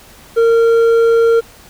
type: tone with hard clipping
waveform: sine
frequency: 460 Hz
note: A#4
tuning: 23 cents flat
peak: -9 dBFS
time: 0.36-1.41 s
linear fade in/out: 20 ms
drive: 5 dB
effects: pink hiss -41 dBFS RMS until 1.69 s

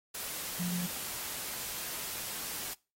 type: tone in noise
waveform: sine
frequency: 176.7 Hz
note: F3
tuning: 21 cents sharp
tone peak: -32 dBFS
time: 0.59-0.87 s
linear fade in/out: 10 ms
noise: white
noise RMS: -39 dBFS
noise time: 0.14-2.74 s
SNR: +4 dB
effects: noise-tail reverb RT60 0.3 s tail -23 dB re dry + AAC 48 kbps

